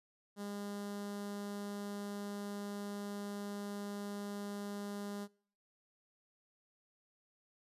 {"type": "tone with notch filter", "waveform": "sawtooth", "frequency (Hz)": 203.2, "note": "G#3", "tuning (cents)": -38, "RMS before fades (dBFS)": -43, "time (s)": [0.36, 5.28], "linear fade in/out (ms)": 50, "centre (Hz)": 2400, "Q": 1.6, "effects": ["noise-tail reverb RT60 0.5 s tail -23 dB re dry", "resampled to 32000 Hz"]}